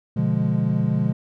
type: chord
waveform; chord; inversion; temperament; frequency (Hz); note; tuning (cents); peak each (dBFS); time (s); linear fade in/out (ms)
triangle; B diminished seventh; none; equal; 123.47 / 146.83 / 174.61 / 207.7; B2 / D3 / F3 / Ab3; 0 / 0 / 0 / 0; -22; 0.16-1.13; 10
effects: none